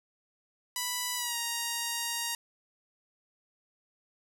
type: tone with pitch glide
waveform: 5% pulse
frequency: 987.8 to 937.2 Hz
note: B5 to A#5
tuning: 0 to +9 cents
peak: -19 dBFS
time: 0.76-2.35 s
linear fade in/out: 2 ms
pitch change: -91 cents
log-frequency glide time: 1.16-1.37 s
effects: none